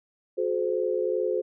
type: tone cluster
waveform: sine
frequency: 364.1 / 426.7 / 517 Hz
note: F#4 / G#4 / C5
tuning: -28 / +47 / -21 cents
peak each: -28 dBFS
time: 0.37-1.42 s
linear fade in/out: 20 ms
effects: none